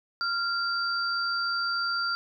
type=tone pair together; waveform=sine; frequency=1387 / 4665 Hz; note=F6 / D8; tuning=-12 / -12 cents; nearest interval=octave + major sixth; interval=2100 cents; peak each=-27 / -31 dBFS; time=0.21-2.15 s; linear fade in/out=0 ms; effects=none